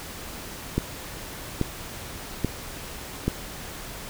click train, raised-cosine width 3 ms, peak -9 dBFS, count 4, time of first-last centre 0.78-3.28 s, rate 1.2 Hz, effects pink hiss -38 dBFS RMS until 4.09 s

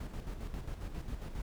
brown noise with tremolo, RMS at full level -39 dBFS, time 0-1.42 s, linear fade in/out 5 ms, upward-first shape square, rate 7.4 Hz, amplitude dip 50%, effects none

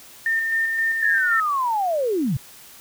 sine tone with tremolo, 1811 Hz, A6, 49 cents sharp, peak -18 dBFS, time 0.26-1.4 s, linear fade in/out 2 ms, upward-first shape square, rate 3.8 Hz, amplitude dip 30%
sine linear sweep, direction down, 1760 to 110 Hz, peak -19 dBFS, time 1.02-2.37 s, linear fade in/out 5 ms
effects white hiss -45 dBFS RMS until 2.8 s

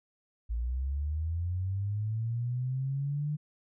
sine linear sweep, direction up, 55 to 151.3 Hz, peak -29 dBFS, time 0.49-3.37 s, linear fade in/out 20 ms, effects none

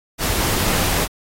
pink noise, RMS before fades -20 dBFS, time 0.18-1.08 s, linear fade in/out 50 ms, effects AAC 48 kbps

